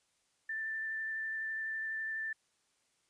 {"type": "tone with vibrato", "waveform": "sine", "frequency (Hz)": 1773, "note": "A6", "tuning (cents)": 13, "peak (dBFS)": -35, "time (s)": [0.49, 2.33], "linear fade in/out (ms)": 5, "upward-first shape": "sine", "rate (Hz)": 12, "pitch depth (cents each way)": 11, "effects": ["white hiss -75 dBFS RMS until 3.09 s", "resampled to 22050 Hz"]}